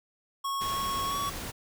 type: tone with pitch glide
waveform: square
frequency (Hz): 1100 to 1125.7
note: C#6 to C#6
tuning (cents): -14 to +26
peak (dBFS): -30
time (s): 0.44-1.3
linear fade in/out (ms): 10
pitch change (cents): +40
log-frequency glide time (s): 1.06-1.16
type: noise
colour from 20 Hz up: pink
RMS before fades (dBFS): -38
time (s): 0.6-1.52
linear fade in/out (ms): 20
effects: none